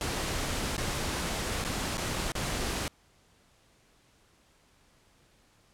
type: noise with dropouts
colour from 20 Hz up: pink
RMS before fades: -32 dBFS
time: 0.01-2.88 s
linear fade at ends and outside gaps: 1 ms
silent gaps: 0.767-0.779 / 1.641-1.648 / 1.972-1.979 / 2.32-2.352 s
effects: pink hiss -64 dBFS RMS until 5.73 s + low-pass 10000 Hz 12 dB/octave